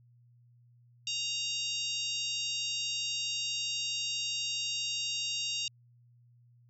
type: harmonic tone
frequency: 932.3 Hz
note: A#5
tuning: in tune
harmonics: 3 / 4 / 5 / 6 / 7 / 8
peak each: -36 / -37 / -40 / -41 / -43 / -44 dBFS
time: 1.07-5.68 s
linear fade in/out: 2 ms
effects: added 120 Hz sine -59 dBFS peak until 6.69 s